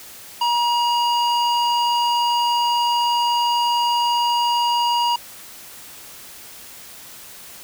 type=tone with low-pass filter; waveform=square; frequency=953 Hz; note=A#5; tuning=38 cents sharp; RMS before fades=-19 dBFS; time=0.41-5.16 s; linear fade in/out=5 ms; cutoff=4400 Hz; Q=1.6; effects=white hiss -40 dBFS RMS until 7.63 s